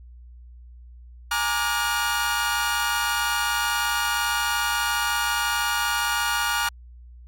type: chord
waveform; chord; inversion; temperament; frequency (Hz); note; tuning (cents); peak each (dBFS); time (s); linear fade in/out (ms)
sawtooth; Bb dominant seventh; third; equal with one note detuned; 830.6 / 932.3 / 1174.7 / 1431.2; Ab5 / Bb5 / D6 / F6; 0 / 0 / 0 / +42; -27 / -25 / -26 / -21; 1.31-6.69; 5
effects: added 60 Hz sine -42 dBFS peak until 7.27 s + AAC 64 kbps